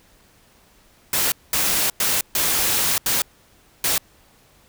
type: noise bursts at uneven times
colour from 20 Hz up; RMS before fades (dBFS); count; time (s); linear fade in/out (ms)
white; -20; 6; 1.13-1.32 / 1.53-1.9 / 2-2.21 / 2.35-2.98 / 3.06-3.22 / 3.84-3.98; 2
effects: pink hiss -55 dBFS RMS until 4.68 s